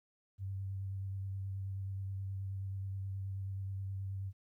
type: tone with vibrato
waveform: sine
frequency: 96.9 Hz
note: G2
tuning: 20 cents flat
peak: -37 dBFS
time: 0.38-4.33 s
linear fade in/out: 50 ms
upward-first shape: sine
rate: 9.4 Hz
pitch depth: 18 cents each way
effects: 13-bit